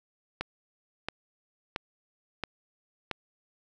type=click train; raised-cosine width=0.3 ms; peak=-15 dBFS; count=5; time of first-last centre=0.41-3.113 s; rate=1.48 Hz; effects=none

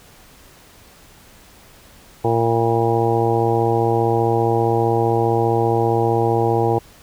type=harmonic tone with a mistuned harmonic; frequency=115.2 Hz; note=A#2; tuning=20 cents flat; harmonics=1 / 2 / 3 / 4 / 5 / 6 / 7 / 8; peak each=-21 / -29 / -21 / -20 / -30 / -27 / -21 / -29 dBFS; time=2.24-6.79 s; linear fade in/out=10 ms; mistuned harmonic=8; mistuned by=+75 cents; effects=pink hiss -47 dBFS RMS until 7.02 s

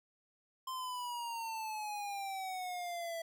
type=exponential sweep; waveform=square; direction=down; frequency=1046.5 to 659.3 Hz; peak=-39 dBFS; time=0.67-3.22 s; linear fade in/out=5 ms; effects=none

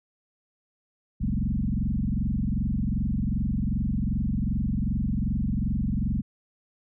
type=tone with frequency modulation; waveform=sine; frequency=130.81 Hz; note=C3; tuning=in tune; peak=-23 dBFS; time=1.2-6.22 s; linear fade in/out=20 ms; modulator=22.6 Hz; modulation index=4.6; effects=none

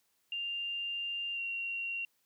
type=tone with pitch glide; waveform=sine; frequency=2794 to 2752 Hz; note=F7 to F7; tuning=0 to -26 cents; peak=-34 dBFS; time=0.32-2.05 s; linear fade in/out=2 ms; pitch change=-26 cents; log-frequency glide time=1.33-1.4 s; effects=white hiss -75 dBFS RMS until 2.25 s + high-pass 80 Hz 12 dB/octave

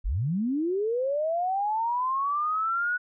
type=linear sweep; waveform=sine; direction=up; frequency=31.89 to 1480 Hz; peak=-24 dBFS; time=0.04-2.98 s; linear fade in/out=20 ms; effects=none

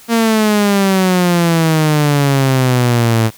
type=exponential sweep; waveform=sawtooth; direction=down; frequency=233.1 to 110 Hz; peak=-6 dBFS; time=0.08-3.31 s; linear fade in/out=50 ms; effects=white hiss -41 dBFS RMS until 3.37 s

